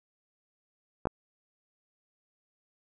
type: clicks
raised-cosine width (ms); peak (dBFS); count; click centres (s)
1; -15; 2; 1.055 / 1.071
effects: none